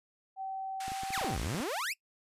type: tone with pitch glide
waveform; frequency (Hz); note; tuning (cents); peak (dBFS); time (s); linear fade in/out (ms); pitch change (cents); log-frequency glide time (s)
sine; 769 to 774.3; G5 to G5; -33 to -22; -35; 0.36-1.38; 50; +11; 0.79-0.97
type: band-pass noise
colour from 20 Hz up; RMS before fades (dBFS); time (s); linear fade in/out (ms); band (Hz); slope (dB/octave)
pink; -45; 0.8-1.64; 5; 1200 to 11000; 24
type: clicks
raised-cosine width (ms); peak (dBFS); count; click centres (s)
3; -32; 12; 0.881 / 0.919 / 1.034 / 1.105 / 1.178 / 1.213 / 1.245 / 1.305 / 1.434 / 1.467 / 1.547 / 1.603
type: exponential two-way sweep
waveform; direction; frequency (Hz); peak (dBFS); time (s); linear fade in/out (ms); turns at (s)
sawtooth; down then up; 2848 to 48 to 2848; -29; 1.12-1.94; 20; 1.39
effects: noise-tail reverb RT60 0.1 s tail -23 dB re dry + resampled to 32000 Hz